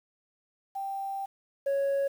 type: tone pair in turn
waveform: sine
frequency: 784 / 554.4 Hz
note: G5 / C#5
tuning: 0 / 0 cents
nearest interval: tritone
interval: 600 cents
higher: first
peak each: -31 / -22 dBFS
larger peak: second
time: 0.75-1.26 / 1.66-2.08 s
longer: first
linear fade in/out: 10 ms
effects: tanh soft clip ceiling -24 dBFS + 9-bit